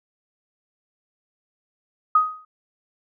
sine tone with exponential decay, 1252 Hz, D#6, 10 cents sharp, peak -10 dBFS, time 2.15-2.45 s, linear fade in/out 5 ms, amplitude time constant 65 ms, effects none

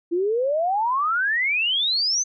sine exponential sweep, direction up, 331.4 to 6310 Hz, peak -19 dBFS, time 0.11-2.24 s, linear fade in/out 20 ms, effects none

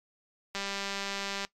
click train, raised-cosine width 0.2 ms, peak -17 dBFS, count 179, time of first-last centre 0.55-1.449 s, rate 198 Hz, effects noise-tail reverb RT60 0.1 s tail -19 dB re dry + MP3 96 kbps

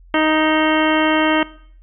harmonic tone with a mistuned harmonic, 311.9 Hz, D#4, 4 cents sharp, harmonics 1 / 2 / 3 / 4 / 5 / 6 / 7 / 9 / 10, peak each -17 / -20 / -22 / -23 / -24 / -25 / -25 / -27 / -27 dBFS, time 0.14-1.43 s, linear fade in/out 2 ms, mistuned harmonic 9, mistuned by -41 cents, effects noise-tail reverb RT60 0.6 s tail -21 dB re dry + added 43 Hz sine -42 dBFS peak until 1.82 s

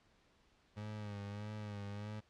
30% pulse tone with vibrato, 103.83 Hz, G#2, in tune, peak -40 dBFS, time 0.76-2.21 s, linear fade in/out 20 ms, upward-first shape sine, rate 1.6 Hz, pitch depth 50 cents each way, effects pink hiss -71 dBFS RMS until 2.29 s + low-pass 5000 Hz 12 dB/octave

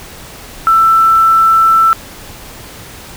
sine tone with quantisation, 1330 Hz, E6, 15 cents sharp, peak -5 dBFS, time 0.67-1.93 s, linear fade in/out 0 ms, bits 5, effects pink hiss -32 dBFS RMS until 3.16 s

